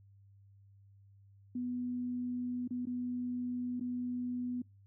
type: tone with dropouts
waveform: sine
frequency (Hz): 246.9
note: B3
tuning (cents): 0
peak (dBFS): -34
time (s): 1.55-4.62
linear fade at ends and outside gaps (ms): 5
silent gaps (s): 2.677-2.707 / 2.855-2.869 / 3.798-3.808
effects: noise-tail reverb RT60 0.3 s tail -26 dB re dry + added 99 Hz sine -58 dBFS peak until 4.86 s